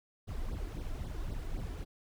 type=noise with flanger; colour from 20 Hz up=brown; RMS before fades=-38 dBFS; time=0.27-1.85 s; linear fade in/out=20 ms; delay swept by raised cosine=0.21 to 3.01 ms; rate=3.8 Hz; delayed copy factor=+0.85; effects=none